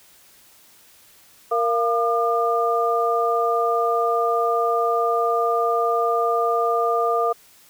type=tone cluster; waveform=sine; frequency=465.2 / 690 / 1205 Hz; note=A#4 / F5 / D6; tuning=-4 / -21 / +44 cents; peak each=-22 dBFS; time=1.51-7.33 s; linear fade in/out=10 ms; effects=white hiss -52 dBFS RMS until 7.69 s